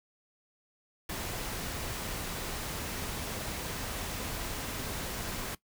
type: noise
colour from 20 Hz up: pink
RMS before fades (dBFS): -37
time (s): 1.09-5.55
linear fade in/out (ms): 5
effects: noise-tail reverb RT60 0.1 s tail -18 dB re dry